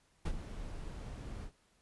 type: noise with ADSR envelope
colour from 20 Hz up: brown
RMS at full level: -32 dBFS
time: 0.25-1.52 s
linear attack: 9 ms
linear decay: 60 ms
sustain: -11 dB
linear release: 82 ms
effects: pink hiss -71 dBFS RMS until 1.81 s + resampled to 24000 Hz